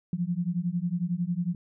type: beating tone pair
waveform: sine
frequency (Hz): 169.6 / 180.6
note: E3 / F#3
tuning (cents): +50 / -42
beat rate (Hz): 11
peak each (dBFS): -29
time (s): 0.13-1.55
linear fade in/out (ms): 2
effects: none